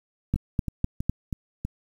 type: two click trains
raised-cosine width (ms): 5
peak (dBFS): -16 / -10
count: 5 / 4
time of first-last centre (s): 0.36-1.65 / 0.34-1.096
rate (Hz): 3.1 / 3.97
effects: 8-bit